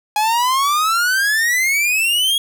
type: exponential sweep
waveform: 45% pulse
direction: up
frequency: 830.6 to 3322 Hz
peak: -14 dBFS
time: 0.16-2.38 s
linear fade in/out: 2 ms
effects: none